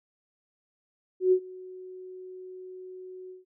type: tone with ADSR envelope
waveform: sine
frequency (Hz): 370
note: F#4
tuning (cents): 0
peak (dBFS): -16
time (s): 1.2-3.45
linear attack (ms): 120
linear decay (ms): 75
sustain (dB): -24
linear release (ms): 150
effects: none